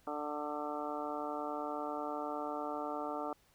harmonic tone with a mistuned harmonic, 148.3 Hz, D3, 17 cents sharp, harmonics 2 / 3 / 4 / 5 / 6 / 7 / 8 / 9, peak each -43 / -45 / -43 / -43 / -44 / -54 / -44 / -48 dBFS, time 0.07-3.33 s, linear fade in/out 2 ms, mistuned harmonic 7, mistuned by +84 cents, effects pink hiss -69 dBFS RMS until 3.54 s

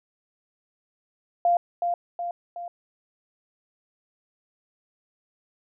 sine tone with echo, 696 Hz, F5, 6 cents flat, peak -17 dBFS, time 1.45-1.57 s, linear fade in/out 2 ms, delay 370 ms, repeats 3, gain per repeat -5 dB, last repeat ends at 2.68 s, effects none

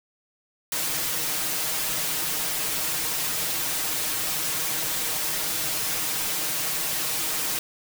white noise with comb filter, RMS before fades -27 dBFS, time 0.72-7.59 s, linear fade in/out 2 ms, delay 6.4 ms, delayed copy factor +0.95, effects none

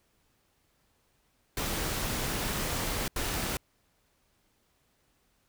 pink noise bursts at uneven times, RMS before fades -32 dBFS, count 2, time 1.57-3.08 / 3.16-3.57 s, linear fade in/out 2 ms, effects pink hiss -71 dBFS RMS until 5.48 s

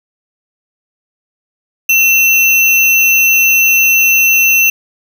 sine tone with sample-and-hold, 2697 Hz, E7, 39 cents sharp, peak -6 dBFS, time 1.89-4.7 s, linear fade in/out 5 ms, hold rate 8820 Hz, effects none

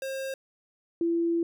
square / sine tone pair in turn, 535 / 337 Hz, C5 / E4, +38 / +38 cents, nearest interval minor sixth, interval 800 cents, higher first, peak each -32 / -23 dBFS, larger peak second, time 0.02-0.34 / 1.01-1.43 s, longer second, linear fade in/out 2 ms, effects none

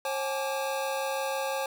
square tone cluster, 539 / 787 / 853 / 1168 Hz, C#5 / G5 / G#5 / D6, -49 / +7 / +46 / -10 cents, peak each -32 / -39 / -35 / -40 dBFS, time 0.05-1.66 s, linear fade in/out 2 ms, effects none

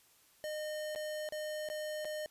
square tone with dropouts, 611 Hz, D#5, 32 cents flat, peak -38 dBFS, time 0.44-2.26 s, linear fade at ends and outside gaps 0 ms, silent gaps 0.95-0.959 / 1.289-1.323 / 1.688-1.7 / 2.047-2.053 s, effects white hiss -66 dBFS RMS until 2.3 s + resampled to 32000 Hz

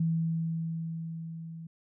sine tone with level ramp, 163.8 Hz, E3, 11 cents flat, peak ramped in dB -24 to -40 dBFS, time 0-1.67 s, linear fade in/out 5 ms, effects none

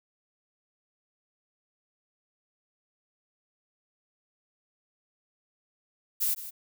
violet noise with echo, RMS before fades -27 dBFS, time 6.2-6.35 s, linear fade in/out 20 ms, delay 160 ms, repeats 1, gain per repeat -13 dB, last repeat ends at 6.51 s, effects none

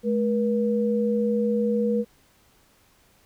sine tone pair together, 213.8 / 480.6 Hz, A3 / B4, -49 / -47 cents, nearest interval octave + major second, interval 1402 cents, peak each -23 dBFS, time 0.03-2.05 s, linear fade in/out 50 ms, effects pink hiss -60 dBFS RMS until 3.25 s

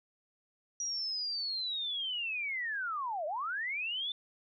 sine linear two-way sweep, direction down then up, 5800 to 580 to 3567 Hz, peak -33 dBFS, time 0.8-4.12 s, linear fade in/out 2 ms, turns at 3.26 s, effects none

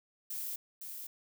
violet noise with echo, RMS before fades -39 dBFS, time 0.3-0.56 s, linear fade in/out 5 ms, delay 510 ms, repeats 1, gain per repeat -5 dB, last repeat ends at 1.07 s, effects none

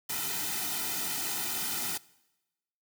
white noise with comb filter, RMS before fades -33 dBFS, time 0.09-1.98 s, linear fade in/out 10 ms, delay 1.8 ms, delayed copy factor -0.85, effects noise-tail reverb RT60 1.0 s tail -22 dB re dry

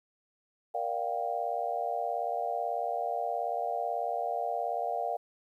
sine chord, G minor seventh, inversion first, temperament just, 470.4 / 588 / 705.6 / 784 Hz, Bb4 / D5 / F5 / G5, +16 / +2 / +18 / 0 cents, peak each -38 / -37 / -32 / -36 dBFS, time 0.74-5.17 s, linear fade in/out 10 ms, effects 11-bit

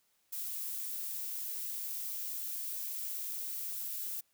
violet noise, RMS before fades -39 dBFS, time 0.32-4.21 s, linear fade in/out 10 ms, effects white hiss -74 dBFS RMS until 4.33 s

